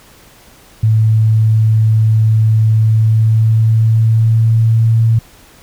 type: tone with pitch glide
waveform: sine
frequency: 110 to 113.42 Hz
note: A2 to A#2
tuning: 0 to -47 cents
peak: -7 dBFS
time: 0.83-5.19 s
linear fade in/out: 5 ms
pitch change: +53 cents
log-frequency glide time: 2.76-5.03 s
effects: pink hiss -43 dBFS RMS until 5.62 s